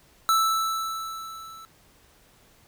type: tone with level ramp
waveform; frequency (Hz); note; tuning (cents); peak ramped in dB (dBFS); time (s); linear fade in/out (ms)
square; 1318.5; E6; 0; -18 to -43; 0.29-1.65; 0
effects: pink hiss -58 dBFS RMS until 2.67 s